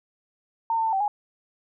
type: tone with pitch steps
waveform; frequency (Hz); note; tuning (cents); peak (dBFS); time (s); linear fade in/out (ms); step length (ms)
sine; 911 / 897 / 891 / 773 / 829; A#5 / A5 / A5 / G5 / G#5; -40 / +33 / +22 / -24 / -3; -21; 0.7-1.08; 2; 76
effects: none